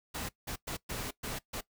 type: noise bursts at uneven times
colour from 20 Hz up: pink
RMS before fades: -38 dBFS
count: 6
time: 0.14-0.29 / 0.47-0.56 / 0.67-0.77 / 0.89-1.11 / 1.23-1.39 / 1.53-1.61 s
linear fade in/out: 10 ms
effects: noise-tail reverb RT60 0.1 s tail -19 dB re dry